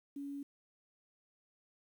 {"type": "tone with quantisation", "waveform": "sine", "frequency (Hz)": 281.6, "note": "C#4", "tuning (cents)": 27, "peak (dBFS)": -40, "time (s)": [0.16, 0.43], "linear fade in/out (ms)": 5, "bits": 11, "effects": []}